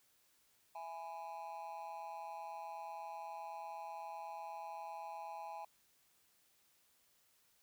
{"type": "tone with amplitude modulation", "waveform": "triangle", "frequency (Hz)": 830.6, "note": "G#5", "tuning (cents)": 0, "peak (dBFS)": -38, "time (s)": [0.75, 5.65], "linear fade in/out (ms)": 5, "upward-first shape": "sine", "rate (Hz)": 168, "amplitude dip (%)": 100, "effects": ["white hiss -73 dBFS RMS until 7.62 s"]}